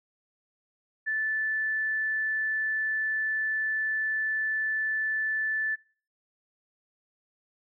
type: tone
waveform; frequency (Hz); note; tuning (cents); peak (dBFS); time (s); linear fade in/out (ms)
sine; 1752; A6; -8; -26; 1.06-5.76; 20
effects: noise-tail reverb RT60 0.4 s tail -19 dB re dry